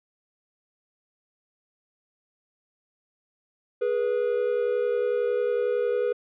triangle tone pair together, 416.1 / 487.1 Hz, G#4 / B4, +3 / -24 cents, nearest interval minor third, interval 273 cents, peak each -25 / -22 dBFS, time 3.81-6.13 s, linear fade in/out 10 ms, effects resampled to 8000 Hz

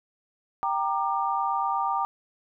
sine chord, G minor, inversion none, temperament equal with one note detuned, 784 / 932.3 / 1194.5 Hz, G5 / Bb5 / D6, 0 / 0 / +29 cents, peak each -28 dBFS, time 0.63-2.05 s, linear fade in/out 0 ms, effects none

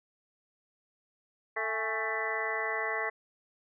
harmonic tone with a mistuned harmonic, 221.1 Hz, A3, 9 cents sharp, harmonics 2 / 3 / 4 / 5 / 6 / 7 / 8 / 9, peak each -38 / -39 / -40 / -38 / -44 / -45 / -37 / -34 dBFS, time 1.56-3.1 s, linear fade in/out 10 ms, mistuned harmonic 4, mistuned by -89 cents, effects none

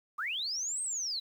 sine linear two-way sweep, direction up then down, 1100 to 8460 to 3863 Hz, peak -32 dBFS, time 0.18-1.2 s, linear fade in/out 10 ms, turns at 0.82 s, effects 10-bit

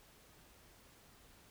silence, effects pink hiss -63 dBFS RMS until 1.5 s

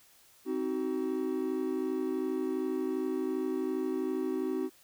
triangle chord, C diminished, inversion none, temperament just, 261.6 / 314 / 376.7 Hz, C4 / Eb4 / Gb4, 0 / +16 / +31 cents, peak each -33 / -33 / -31 dBFS, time 0.45-4.7 s, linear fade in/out 50 ms, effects white hiss -61 dBFS RMS until 4.83 s

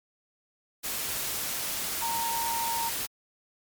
sine tone in noise, 923 Hz, A#5, 17 cents flat, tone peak -29 dBFS, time 2.01-2.9 s, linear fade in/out 20 ms, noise white, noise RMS -32 dBFS, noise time 0.83-3.07 s, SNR 0 dB, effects MP3 96 kbps

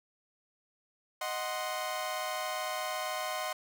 sawtooth chord, C diminished, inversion first, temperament equal, 622.3 / 740 / 1046.5 Hz, Eb5 / Gb5 / C6, 0 / 0 / 0 cents, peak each -34 dBFS, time 1.21-3.53 s, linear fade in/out 5 ms, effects none

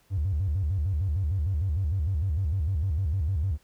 triangle tone with vibrato, 85 Hz, F2, 46 cents flat, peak -20 dBFS, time 0.1-3.58 s, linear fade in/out 50 ms, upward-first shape square, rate 6.6 Hz, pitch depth 230 cents each way, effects tanh soft clip ceiling -21 dBFS + pink hiss -64 dBFS RMS until 3.63 s

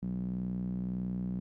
sawtooth tone with band-pass filter, 61.74 Hz, B1, in tune, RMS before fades -35 dBFS, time 0.02-1.4 s, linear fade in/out 10 ms, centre 190 Hz, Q 5.1, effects none

